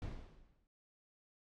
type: noise with exponential decay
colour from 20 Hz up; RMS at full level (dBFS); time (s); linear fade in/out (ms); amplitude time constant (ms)
brown; -39; 0.02-0.67; 1; 140
effects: low-pass 5000 Hz 12 dB/octave + AAC 64 kbps